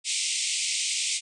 white band-pass noise, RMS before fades -28 dBFS, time 0.04-1.21 s, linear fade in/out 50 ms, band 2100 to 9000 Hz, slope 96 dB/octave, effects none

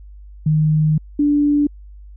sine tone pair in turn, 154.4 / 291.5 Hz, D#3 / D4, -13 / -13 cents, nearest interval major seventh, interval 1100 cents, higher second, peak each -12 dBFS, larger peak neither, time 0.46-0.98 / 1.19-1.67 s, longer first, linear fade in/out 5 ms, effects added 50 Hz sine -36 dBFS peak until 2.16 s

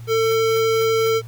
square tone with notch filter, 448 Hz, A4, 31 cents sharp, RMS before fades -18 dBFS, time 0.07-1.22 s, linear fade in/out 50 ms, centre 9300 Hz, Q 1.4, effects added 116 Hz sine -33 dBFS peak until 1.27 s + pink hiss -50 dBFS RMS until 1.27 s

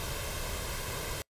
pink noise with comb filter, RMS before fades -36 dBFS, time 0-1.22 s, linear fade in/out 0 ms, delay 1.9 ms, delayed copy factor +0.55, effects noise-tail reverb RT60 0.1 s tail -26 dB re dry + resampled to 32000 Hz

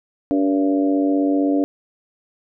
harmonic tone with a mistuned harmonic, 95.7 Hz, G2, 41 cents flat, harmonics 3 / 4 / 5 / 6 / 7, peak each -16 / -28 / -26 / -27 / -28 dBFS, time 0.31-1.64 s, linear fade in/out 0 ms, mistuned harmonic 7, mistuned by +21 cents, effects none

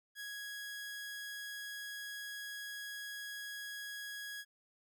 sawtooth tone, 1661.2 Hz, G#6, in tune, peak -39 dBFS, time 0.15-4.45 s, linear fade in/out 50 ms, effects none

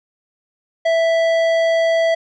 sine tone with tanh clipping, 659.3 Hz, E5, in tune, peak -15 dBFS, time 0.85-2.15 s, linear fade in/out 10 ms, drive 13 dB, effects none

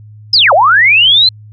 sine linear two-way sweep, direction down then up, 5274 to 523.3 to 4166 Hz, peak -4 dBFS, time 0.33-1.29 s, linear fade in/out 5 ms, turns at 0.53 s, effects added 106 Hz sine -32 dBFS peak until 1.52 s

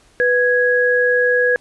sine tone pair together, 493.9 / 1661.3 Hz, B4 / G#6, 0 / 0 cents, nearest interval octave + major sixth, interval 2100 cents, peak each -15 / -15 dBFS, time 0.2-1.56 s, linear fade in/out 0 ms, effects pink hiss -53 dBFS RMS until 1.6 s + resampled to 24000 Hz

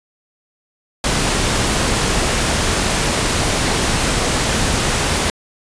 pink noise, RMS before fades -17 dBFS, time 1.04-5.3 s, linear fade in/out 2 ms, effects resampled to 22050 Hz

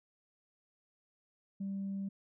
sine tone, 196 Hz, G3, in tune, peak -34 dBFS, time 1.6-2.09 s, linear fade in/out 10 ms, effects tanh soft clip ceiling -32 dBFS

